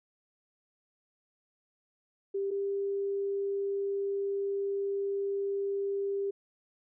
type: tone pair in turn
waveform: sine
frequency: 394.5 / 397.2 Hz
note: G4 / G4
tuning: +11 / +23 cents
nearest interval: unison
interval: 12 cents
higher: second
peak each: -29 / -29 dBFS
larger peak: neither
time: 2.34-2.51 / 2.51-6.31 s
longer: second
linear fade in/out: 10 ms
effects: none